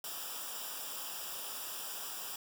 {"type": "noise with comb filter", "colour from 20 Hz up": "white", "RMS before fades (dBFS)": -42, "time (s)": [0.04, 2.36], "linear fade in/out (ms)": 2, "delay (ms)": 0.47, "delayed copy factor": -0.8, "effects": []}